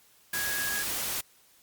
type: tone in noise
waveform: sine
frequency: 1657 Hz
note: G#6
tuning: 4 cents flat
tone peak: -32 dBFS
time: 0.33-0.83 s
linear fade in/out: 5 ms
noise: white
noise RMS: -32 dBFS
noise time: 0.33-1.21 s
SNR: -3 dB
effects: white hiss -61 dBFS RMS until 1.62 s + Opus 48 kbps